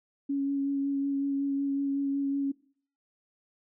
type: tone with vibrato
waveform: sine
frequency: 278 Hz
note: C#4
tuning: 5 cents sharp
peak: -26 dBFS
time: 0.29-2.52 s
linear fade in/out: 10 ms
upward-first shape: sine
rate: 5.4 Hz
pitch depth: 14 cents each way
effects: noise-tail reverb RT60 0.5 s tail -20 dB re dry